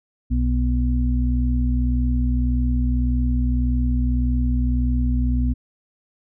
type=harmonic tone; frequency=61.74 Hz; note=B1; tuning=in tune; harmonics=1 / 2 / 4; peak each=-18 / -27 / -24 dBFS; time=0.3-5.54 s; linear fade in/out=20 ms; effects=none